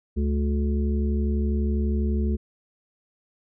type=harmonic tone; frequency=72.1 Hz; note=D2; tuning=31 cents flat; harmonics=1 / 3 / 5 / 6; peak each=-22 / -27 / -33 / -38 dBFS; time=0.16-2.37 s; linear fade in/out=20 ms; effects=none